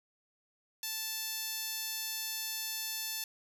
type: tone with band-pass filter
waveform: 10% pulse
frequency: 880 Hz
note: A5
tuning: in tune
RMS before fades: -38 dBFS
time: 0.83-3.24 s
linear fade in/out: 2 ms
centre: 9900 Hz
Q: 1.3
effects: none